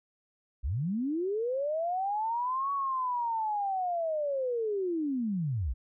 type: linear two-way sweep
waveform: sine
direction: up then down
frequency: 50.1 to 1129 to 50.1 Hz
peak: -28 dBFS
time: 0.63-5.74 s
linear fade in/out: 20 ms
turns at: 2.72 s
effects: none